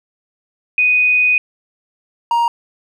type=tone pair in turn; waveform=sine / triangle; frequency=2489 / 938.8 Hz; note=D#7 / A#5; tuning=0 / +12 cents; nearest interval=octave + perfect fourth; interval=1688 cents; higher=first; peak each=-10 dBFS; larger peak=neither; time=0.78-1.38 / 2.31-2.48 s; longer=first; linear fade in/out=2 ms; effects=none